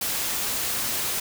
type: noise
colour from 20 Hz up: white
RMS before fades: -27 dBFS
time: 0.01-1.2 s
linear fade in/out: 5 ms
effects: none